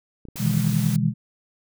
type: clicks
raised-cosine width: 3 ms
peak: -27 dBFS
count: 9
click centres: 0.253 / 0.286 / 0.358 / 0.463 / 0.511 / 0.541 / 0.577 / 0.677 / 0.728 s
type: noise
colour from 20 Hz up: white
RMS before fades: -35 dBFS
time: 0.36-0.96 s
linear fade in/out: 0 ms
type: chord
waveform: sine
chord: E major seventh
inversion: second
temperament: just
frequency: 123.61 / 154.51 / 164.81 / 206 Hz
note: B2 / D#3 / E3 / G#3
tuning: +2 / -12 / 0 / -14 cents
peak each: -24 dBFS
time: 0.38-1.14 s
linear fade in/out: 50 ms
effects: none